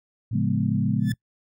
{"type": "tone with pitch glide", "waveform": "sine", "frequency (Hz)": [110, 115.47], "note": ["A2", "A#2"], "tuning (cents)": [0, -16], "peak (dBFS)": -27, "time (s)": [0.31, 1.14], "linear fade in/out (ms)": 5, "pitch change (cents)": 84, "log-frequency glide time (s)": [0.83, 0.94]}
{"type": "chord", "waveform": "sine", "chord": "C# dominant seventh", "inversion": "none", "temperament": "equal", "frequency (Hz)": [138.59, 174.61, 207.7, 246.9], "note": ["C#3", "E#3", "G#3", "B3"], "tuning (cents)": [0, 0, 0, 0], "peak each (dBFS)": [-26, -28, -25, -29], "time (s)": [0.33, 1.12], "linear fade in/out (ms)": 10}
{"type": "tone with exponential growth", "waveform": "sawtooth", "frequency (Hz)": 1740, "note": "A6", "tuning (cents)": -20, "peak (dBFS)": -26, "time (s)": [1, 1.12], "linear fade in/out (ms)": 2, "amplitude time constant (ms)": 26}
{"effects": ["noise-tail reverb RT60 0.1 s tail -24 dB re dry"]}